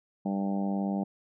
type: harmonic tone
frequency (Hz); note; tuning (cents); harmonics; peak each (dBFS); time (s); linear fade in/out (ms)
98.6; G2; +11; 2 / 3 / 4 / 5 / 6 / 7 / 8 / 9; -28 / -36 / -44 / -44 / -41 / -42 / -40 / -49; 0.25-1.04; 10
effects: none